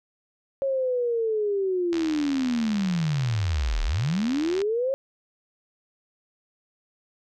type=linear two-way sweep; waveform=sine; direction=down then up; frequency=550 to 32.7 to 550 Hz; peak=-22 dBFS; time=0.62-4.94 s; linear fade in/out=0 ms; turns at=3.83 s
type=click train; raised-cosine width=0.2 ms; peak=-17 dBFS; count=209; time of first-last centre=1.93-4.617 s; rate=77.4 Hz
effects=none